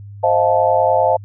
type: chord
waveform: sine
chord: F dominant seventh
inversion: second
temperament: just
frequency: 523.8 / 628.6 / 698.5 / 873.1 Hz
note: C5 / Eb5 / F5 / A5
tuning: +2 / +18 / 0 / -14 cents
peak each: -17 dBFS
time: 0.23-1.17 s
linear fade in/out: 10 ms
effects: added 101 Hz sine -32 dBFS peak until 1.24 s